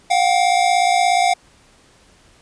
square tone pair together, 710 / 766.9 Hz, F5 / G5, +28 / -38 cents, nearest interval minor second, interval 134 cents, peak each -16 / -18 dBFS, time 0.1-1.34 s, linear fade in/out 10 ms, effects pink hiss -52 dBFS RMS until 2.41 s + resampled to 22050 Hz

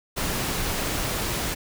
pink noise, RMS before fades -27 dBFS, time 0.16-1.55 s, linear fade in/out 20 ms, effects none

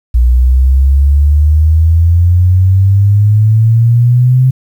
sine exponential sweep, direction up, 59.5 to 130.81 Hz, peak -4 dBFS, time 0.14-4.51 s, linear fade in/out 10 ms, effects 7-bit

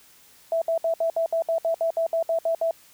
sine tone bursts, 659.3 Hz, E5, in tune, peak -20 dBFS, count 14, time 0.52-2.71 s, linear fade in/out 2 ms, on 97 ms, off 64 ms, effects white hiss -54 dBFS RMS until 2.93 s

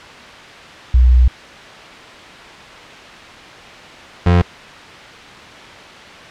sine / 30% pulse tone pair in turn, 61.9 / 87.82 Hz, B1 / F2, +5 / +10 cents, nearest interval tritone, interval 605 cents, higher second, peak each -6 dBFS, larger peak neither, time 0.94-1.28 / 4.26-4.42 s, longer first, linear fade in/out 5 ms, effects white hiss -35 dBFS RMS until 6.3 s + low-pass 3000 Hz 12 dB/octave

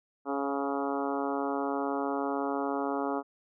harmonic tone with a mistuned harmonic, 139.7 Hz, C#3, 14 cents sharp, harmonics 2 / 3 / 4 / 5 / 6 / 7 / 8 / 9 / 10, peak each -33 / -35 / -38 / -37 / -37 / -41 / -41 / -40 / -46 dBFS, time 0.25-3.23 s, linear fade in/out 50 ms, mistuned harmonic 4, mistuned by -19 cents, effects none

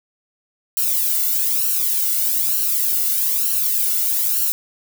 violet noise with flanger, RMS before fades -19 dBFS, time 0.77-4.52 s, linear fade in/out 0 ms, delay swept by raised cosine 0.7 to 1.44 ms, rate 1.1 Hz, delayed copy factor +0.85, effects none

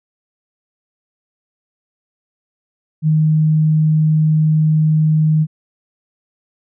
sine tone, 155.56 Hz, D#3, in tune, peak -10 dBFS, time 3.02-5.47 s, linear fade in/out 50 ms, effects none

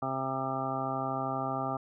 harmonic tone, 132.8 Hz, C3, 26 cents sharp, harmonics 1 / 2 / 3 / 4 / 5 / 6 / 7 / 9 / 10, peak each -39 / -38 / -43 / -44 / -37 / -36 / -44 / -36 / -44 dBFS, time 0.02-1.77 s, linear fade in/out 5 ms, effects none

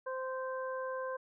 harmonic tone, 520 Hz, C5, 11 cents flat, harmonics 1 / 2 / 3, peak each -37 / -41 / -45 dBFS, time 0.06-1.17 s, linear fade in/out 10 ms, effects none

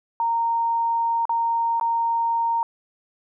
sine tone with dropouts, 925 Hz, A#5, 14 cents flat, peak -19 dBFS, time 0.2-2.63 s, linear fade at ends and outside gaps 1 ms, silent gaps 1.254-1.294 / 1.798-1.811 s, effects none

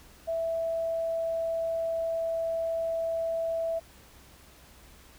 sine tone, 659.3 Hz, E5, in tune, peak -27 dBFS, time 0.27-3.8 s, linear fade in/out 20 ms, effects added 64 Hz sine -57 dBFS peak until 5.18 s + pink hiss -55 dBFS RMS until 5.18 s

